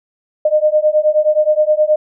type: beating tone pair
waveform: sine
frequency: 606 / 615.5 Hz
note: D#5 / D#5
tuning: -46 / -19 cents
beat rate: 9.5 Hz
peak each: -13 dBFS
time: 0.45-1.96 s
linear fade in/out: 5 ms
effects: none